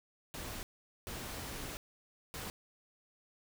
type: noise bursts at uneven times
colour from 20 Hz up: pink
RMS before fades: -43 dBFS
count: 3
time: 0.34-0.63 / 1.07-1.77 / 2.34-2.5 s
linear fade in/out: 0 ms
effects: none